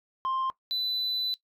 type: tone pair in turn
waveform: sine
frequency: 1052 / 3995 Hz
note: C6 / B7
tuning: +9 / +19 cents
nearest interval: octave + major seventh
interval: 2310 cents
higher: second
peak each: -24 / -25 dBFS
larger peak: first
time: 0.25-0.5 / 0.71-1.34 s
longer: second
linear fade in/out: 0 ms
effects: noise-tail reverb RT60 0.1 s tail -19 dB re dry + tanh soft clip ceiling -25 dBFS